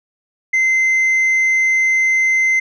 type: tone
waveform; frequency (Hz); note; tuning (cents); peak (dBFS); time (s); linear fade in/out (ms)
sine; 2070; C7; -19; -9; 0.53-2.6; 10
effects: tanh soft clip ceiling -11 dBFS